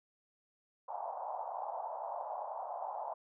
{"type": "band-pass noise", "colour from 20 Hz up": "white", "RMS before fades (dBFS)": -41, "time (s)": [0.88, 3.14], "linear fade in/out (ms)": 5, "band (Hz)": [630, 920], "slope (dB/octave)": 48, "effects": []}